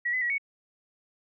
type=tone with pitch steps; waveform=sine; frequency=1924 / 2017 / 1921 / 2224 Hz; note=B6 / B6 / B6 / C#7; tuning=-46 / +36 / -48 / +5 cents; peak=-25 dBFS; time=0.05-0.382 s; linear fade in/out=10 ms; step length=83 ms; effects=none